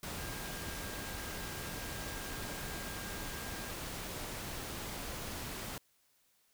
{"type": "tone in noise", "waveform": "sine", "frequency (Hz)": 1609, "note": "G6", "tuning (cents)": 45, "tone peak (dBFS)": -50, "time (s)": [0.18, 3.71], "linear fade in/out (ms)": 2, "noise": "pink", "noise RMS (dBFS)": -42, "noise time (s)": [0.03, 5.78], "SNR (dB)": -11, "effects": ["white hiss -72 dBFS RMS until 6.53 s"]}